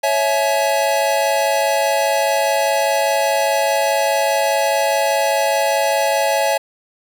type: chord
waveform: square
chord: C# minor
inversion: none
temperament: equal with one note detuned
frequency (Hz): 554.4 / 659.3 / 848.6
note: C#5 / E5 / G#5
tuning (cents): 0 / 0 / +37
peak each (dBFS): -20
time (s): 0.03-6.58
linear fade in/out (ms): 10
effects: none